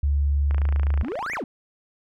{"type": "tone", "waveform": "sine", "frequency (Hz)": 71.3, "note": "C#2", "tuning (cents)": 49, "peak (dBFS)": -18, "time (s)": [0.03, 1.03], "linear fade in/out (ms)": 5}
{"type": "click train", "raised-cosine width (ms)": 0.5, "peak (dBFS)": -20, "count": 25, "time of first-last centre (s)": [0.51, 1.37], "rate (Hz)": 27.9}
{"type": "exponential two-way sweep", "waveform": "triangle", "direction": "up then down", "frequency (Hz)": [200, 2489, 200], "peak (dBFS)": -25, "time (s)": [1.03, 1.44], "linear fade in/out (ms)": 2, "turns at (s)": 1.34}
{"effects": []}